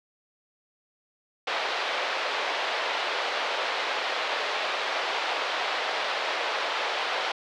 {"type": "band-pass noise", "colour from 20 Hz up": "pink", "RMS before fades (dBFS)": -29, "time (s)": [1.47, 7.32], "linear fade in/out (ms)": 5, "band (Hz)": [510, 4100], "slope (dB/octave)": 24, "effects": []}